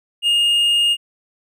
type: tone with hard clipping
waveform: sine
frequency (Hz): 2840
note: F7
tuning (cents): +28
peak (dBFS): -14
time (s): 0.22-0.97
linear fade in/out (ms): 50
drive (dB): 3
effects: none